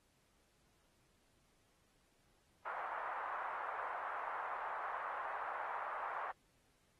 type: band-pass noise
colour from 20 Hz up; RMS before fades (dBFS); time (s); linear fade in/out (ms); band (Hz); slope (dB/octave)
pink; -43; 2.65-6.32; 10; 780 to 1400; 24
effects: pink hiss -75 dBFS RMS until 6.99 s + AAC 32 kbps